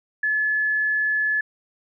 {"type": "tone", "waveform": "sine", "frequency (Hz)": 1718, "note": "A6", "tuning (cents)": -42, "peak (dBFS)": -19, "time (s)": [0.23, 1.41], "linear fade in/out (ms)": 5, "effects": []}